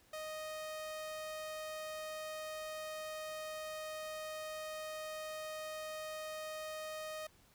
sawtooth tone, 622.3 Hz, D#5, in tune, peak -38 dBFS, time 0.13-7.27 s, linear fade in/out 5 ms, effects pink hiss -67 dBFS RMS until 7.54 s

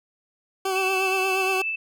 20% pulse tone with vibrato, 380 Hz, F#4, 46 cents sharp, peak -18 dBFS, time 0.65-1.62 s, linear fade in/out 5 ms, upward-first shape triangle, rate 8.5 Hz, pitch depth 40 cents each way
sine tone with tremolo, 2637 Hz, E7, in tune, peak -23 dBFS, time 0.75-1.76 s, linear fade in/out 10 ms, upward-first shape sine, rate 11 Hz, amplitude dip 30%
effects none

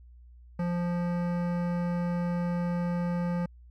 sine tone with hard clipping, 174.61 Hz, F3, in tune, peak -29 dBFS, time 0.59-3.46 s, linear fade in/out 5 ms, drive 16 dB, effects added 60 Hz sine -49 dBFS peak until 3.7 s

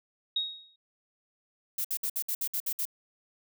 sine tone with exponential decay, 3765 Hz, A#7, 16 cents sharp, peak -24 dBFS, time 0.36-0.76 s, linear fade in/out 5 ms, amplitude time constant 86 ms
violet noise bursts, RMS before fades -31 dBFS, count 9, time 1.78-2.854 s, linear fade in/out 5 ms, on 66 ms, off 60 ms
effects none

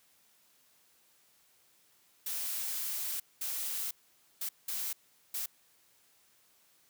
blue noise bursts at uneven times, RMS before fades -36 dBFS, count 5, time 2.26-3.2 / 3.41-3.91 / 4.41-4.49 / 4.68-4.93 / 5.34-5.46 s, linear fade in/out 5 ms, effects white hiss -67 dBFS RMS until 6.89 s + high-pass 80 Hz 12 dB/octave

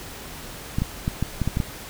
clicks, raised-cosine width 5 ms, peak -10 dBFS, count 8, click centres 0.785 / 0.82 / 1.079 / 1.226 / 1.417 / 1.476 / 1.571 / 1.602 s, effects pink hiss -38 dBFS RMS until 1.89 s

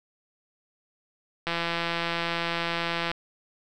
click train, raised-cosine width 0.3 ms, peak -12 dBFS, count 279, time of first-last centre 1.47-3.115 s, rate 169 Hz, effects none

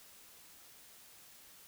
silence, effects white hiss -58 dBFS RMS until 1.67 s

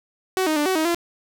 sawtooth tone with pitch steps, 375.6 / 311.2 / 295.3 / 376.3 / 315.6 / 342 Hz, F#4 / D#4 / D4 / F#4 / D#4 / F4, +26 / 0 / +10 / +29 / +25 / -36 cents, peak -15 dBFS, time 0.37-0.946 s, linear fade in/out 0 ms, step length 96 ms, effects none

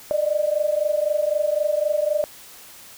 sine tone pair together, 592 / 615.9 Hz, D5 / D#5, +14 / -18 cents, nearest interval minor second, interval 68 cents, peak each -21 / -22 dBFS, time 0.11-2.24 s, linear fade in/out 0 ms, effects white hiss -44 dBFS RMS until 2.97 s

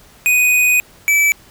square tone pair in turn, 2489 / 2307 Hz, D#7 / D7, 0 / -31 cents, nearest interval minor second, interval 131 cents, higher first, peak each -11 dBFS, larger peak neither, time 0.26-0.8 / 1.08-1.32 s, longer first, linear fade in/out 0 ms, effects pink hiss -46 dBFS RMS until 1.5 s

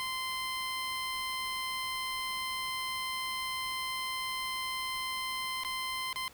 15% pulse tone with dropouts, 1038 Hz, C6, 14 cents flat, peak -27 dBFS, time 0-6.28 s, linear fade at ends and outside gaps 0 ms, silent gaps 5.635-5.648 / 6.129-6.159 s, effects pink hiss -56 dBFS RMS until 6.33 s

